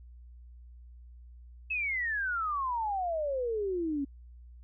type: exponential sweep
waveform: sine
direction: down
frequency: 2637 to 271 Hz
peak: -29 dBFS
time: 1.7-4.05 s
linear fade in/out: 10 ms
effects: added 60 Hz sine -48 dBFS peak until 4.63 s